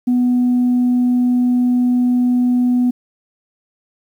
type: tone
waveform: sine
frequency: 247 Hz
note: B3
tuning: in tune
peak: -10 dBFS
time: 0.07-2.91 s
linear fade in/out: 10 ms
effects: tanh soft clip ceiling -9 dBFS + 8-bit